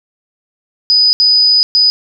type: tone bursts at uneven times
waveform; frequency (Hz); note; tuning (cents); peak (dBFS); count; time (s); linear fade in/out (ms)
sine; 4978; D#8; 0; -6; 3; 0.9-1.13 / 1.2-1.63 / 1.75-1.9; 0
effects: none